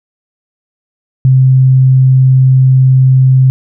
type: tone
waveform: sine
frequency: 130.81 Hz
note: C3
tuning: in tune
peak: -3 dBFS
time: 1.25-3.5 s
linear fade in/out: 0 ms
effects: none